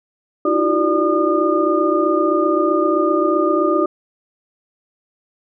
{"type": "tone cluster", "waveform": "sine", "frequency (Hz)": [312.4, 340.2, 375.5, 590, 1217], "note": ["D#4", "F4", "F#4", "D5", "D#6"], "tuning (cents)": [7, -45, 26, 8, -39], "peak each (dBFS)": -20, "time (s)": [0.45, 3.86], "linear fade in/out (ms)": 5, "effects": []}